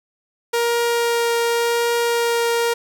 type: tone with vibrato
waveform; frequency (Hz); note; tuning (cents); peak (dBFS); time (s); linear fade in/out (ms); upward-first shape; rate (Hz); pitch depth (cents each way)
sawtooth; 469.6; A#4; +13; -13; 0.53-2.74; 10; triangle; 0.89; 8
effects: none